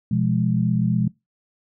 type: chord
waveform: sine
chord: F diminished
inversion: second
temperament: equal with one note detuned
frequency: 123.47 / 171.42 / 207.7 Hz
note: Cb3 / F3 / Ab3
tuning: 0 / -32 / 0 cents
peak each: -22 dBFS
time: 0.11-1.08 s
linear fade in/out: 5 ms
effects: noise-tail reverb RT60 0.2 s tail -21 dB re dry